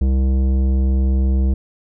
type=tone with tanh clipping; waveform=sine; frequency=65.8 Hz; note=C2; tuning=10 cents sharp; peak=-15 dBFS; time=0.01-1.54 s; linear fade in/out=5 ms; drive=13 dB; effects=none